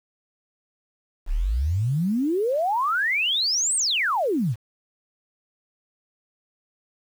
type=exponential two-way sweep; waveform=sine; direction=up then down; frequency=30.64 to 8870 to 96.9 Hz; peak=-20 dBFS; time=1.26-4.56 s; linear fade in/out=50 ms; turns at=3.76 s; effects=8-bit